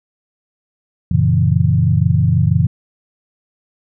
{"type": "chord", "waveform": "sine", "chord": "F# dominant seventh", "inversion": "none", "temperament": "equal", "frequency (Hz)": [92.5, 116.54, 138.59, 164.81], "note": ["F#2", "A#2", "C#3", "E3"], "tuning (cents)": [0, 0, 0, 0], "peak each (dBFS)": -16, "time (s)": [1.11, 2.67], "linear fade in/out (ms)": 5, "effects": []}